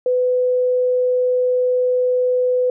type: tone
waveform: sine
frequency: 501 Hz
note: B4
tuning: 25 cents sharp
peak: -14 dBFS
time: 0.06-2.7 s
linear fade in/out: 2 ms
effects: none